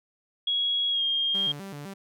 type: tone with pitch glide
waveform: sine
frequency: 3322 to 3222 Hz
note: G#7 to G7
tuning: 0 to +47 cents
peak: -23 dBFS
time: 0.47-1.52 s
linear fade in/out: 5 ms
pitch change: -53 cents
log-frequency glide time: 0.9-1.03 s
type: tone with vibrato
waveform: sawtooth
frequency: 168.4 Hz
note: E3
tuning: 37 cents sharp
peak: -33 dBFS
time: 1.34-1.94 s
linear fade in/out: 10 ms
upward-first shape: square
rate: 3.9 Hz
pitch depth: 260 cents each way
effects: none